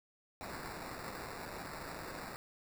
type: noise with sample-and-hold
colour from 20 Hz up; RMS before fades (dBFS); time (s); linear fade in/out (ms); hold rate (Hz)
white; -45; 0.41-2.36; 0; 3150
effects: none